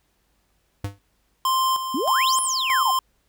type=tone with exponential decay; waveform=square; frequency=100 Hz; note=G2; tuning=35 cents sharp; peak=-23 dBFS; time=0.84-0.99 s; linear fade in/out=5 ms; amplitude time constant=32 ms
type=tone with tremolo; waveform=square; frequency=1046.5 Hz; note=C6; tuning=in tune; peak=-19 dBFS; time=1.45-2.99 s; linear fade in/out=2 ms; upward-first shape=square; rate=1.6 Hz; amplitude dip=60%
type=exponential two-way sweep; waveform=sine; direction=up then down; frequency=233.1 to 11000 to 722 Hz; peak=-22 dBFS; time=1.94-2.91 s; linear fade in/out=5 ms; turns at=2.41 s
effects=added 50 Hz sine -68 dBFS peak until 3.28 s + pink hiss -68 dBFS RMS until 3.28 s